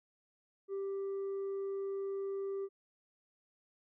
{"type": "tone with tanh clipping", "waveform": "triangle", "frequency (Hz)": 392.4, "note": "G4", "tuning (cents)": 2, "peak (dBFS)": -36, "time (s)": [0.68, 2.69], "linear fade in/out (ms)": 50, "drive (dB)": 7, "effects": []}